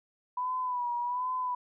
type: tone with vibrato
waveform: sine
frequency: 987 Hz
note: B5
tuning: 1 cent flat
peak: -29 dBFS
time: 0.37-1.55 s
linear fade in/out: 5 ms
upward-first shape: sine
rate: 1.3 Hz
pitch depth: 52 cents each way
effects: none